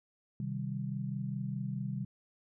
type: chord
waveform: sine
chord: C minor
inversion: none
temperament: equal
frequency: 130.81 / 155.56 / 196 Hz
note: C3 / Eb3 / G3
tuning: 0 / 0 / 0 cents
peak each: -37 / -40 / -38 dBFS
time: 0.4-2.05 s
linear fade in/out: 2 ms
effects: none